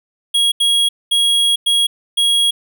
square tone bursts at uneven times, 3300 Hz, G#7, 12 cents flat, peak -12 dBFS, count 5, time 0.34-0.52 / 0.6-0.89 / 1.11-1.56 / 1.66-1.87 / 2.17-2.51 s, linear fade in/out 10 ms, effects none

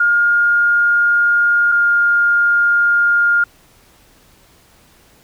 sine tone pair in turn, 1417 / 1411.4 Hz, F6 / F6, +25 / +18 cents, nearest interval unison, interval 7 cents, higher first, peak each -10 dBFS, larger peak neither, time 0-1.72 / 1.72-3.44 s, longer neither, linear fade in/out 5 ms, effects pink hiss -50 dBFS RMS until 5.23 s

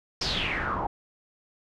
pink noise with low-pass filter sweep, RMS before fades -29 dBFS, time 0.21-0.87 s, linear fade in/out 5 ms, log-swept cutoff 5400 to 800 Hz, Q 6.2, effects none

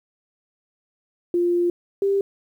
sine tone pair in turn, 349.2 / 395.6 Hz, F4 / G4, 0 / +16 cents, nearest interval major second, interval 216 cents, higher second, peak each -17 dBFS, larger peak neither, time 1.34-1.7 / 2.02-2.21 s, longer first, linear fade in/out 2 ms, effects 9-bit

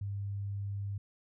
sine tone, 100 Hz, G2, 35 cents sharp, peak -34 dBFS, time 0.01-0.98 s, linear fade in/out 5 ms, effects none

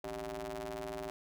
sawtooth ring-modulated tone, 113 Hz, A2, 47 cents sharp, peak -32 dBFS, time 0.04-1.1 s, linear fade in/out 0 ms, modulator 499 Hz, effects none

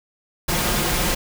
pink noise with comb filter, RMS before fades -21 dBFS, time 0.48-1.15 s, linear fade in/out 10 ms, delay 5.6 ms, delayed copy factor +0.5, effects none

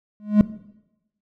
triangle tone with exponential growth, 209.5 Hz, G#3, 15 cents sharp, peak -4 dBFS, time 0.2-0.41 s, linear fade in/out 0 ms, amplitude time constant 45 ms, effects noise-tail reverb RT60 0.9 s tail -17 dB re dry

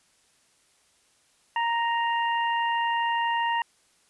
harmonic tone, 932.3 Hz, A#5, in tune, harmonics 1 / 2 / 3, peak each -24 / -30 / -34 dBFS, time 1.56-3.62 s, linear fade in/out 2 ms, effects white hiss -64 dBFS RMS until 4.09 s + resampled to 24000 Hz

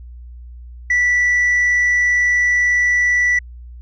sine tone, 1963 Hz, B6, 11 cents flat, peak -10 dBFS, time 0.9-3.39 s, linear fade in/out 5 ms, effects tanh soft clip ceiling -11 dBFS + added 60 Hz sine -33 dBFS peak until 3.81 s

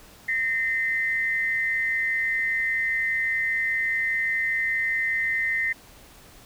sine tone pair together, 1836 / 2061 Hz, A#6 / C7, -27 / -27 cents, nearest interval major second, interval 200 cents, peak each -25 dBFS, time 0.28-5.73 s, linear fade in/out 10 ms, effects pink hiss -50 dBFS RMS until 6.45 s

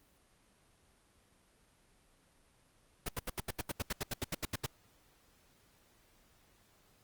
pink noise bursts, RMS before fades -36 dBFS, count 16, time 3.06-4.663 s, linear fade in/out 5 ms, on 28 ms, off 77 ms, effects pink hiss -68 dBFS RMS until 7.03 s + Opus 32 kbps

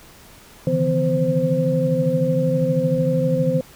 sine tone cluster, 139.3 / 153.5 / 166.3 / 252.6 / 520 Hz, C#3 / D#3 / E3 / B3 / C5, +9 / -23 / +16 / +39 / -11 cents, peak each -27 / -23 / -22 / -25 / -20 dBFS, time 0.67-3.61 s, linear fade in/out 2 ms, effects pink hiss -46 dBFS RMS until 3.75 s

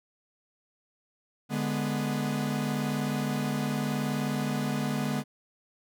45% pulse chord, G# diminished, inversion second, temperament equal, 146.83 / 207.7 / 246.9 Hz, D3 / G#3 / B3, 0 / 0 / 0 cents, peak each -32 dBFS, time 1.49-5.24 s, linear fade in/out 50 ms, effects none

